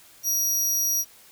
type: tone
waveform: sawtooth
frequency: 5750 Hz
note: F8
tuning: 50 cents sharp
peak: -19 dBFS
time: 0.23-1.05 s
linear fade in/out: 50 ms
effects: white hiss -52 dBFS RMS until 1.31 s